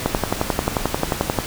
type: click train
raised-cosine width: 1 ms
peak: -3 dBFS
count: 16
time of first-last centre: 0.06-1.387 s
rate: 11.3 Hz
effects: pink hiss -28 dBFS RMS until 1.46 s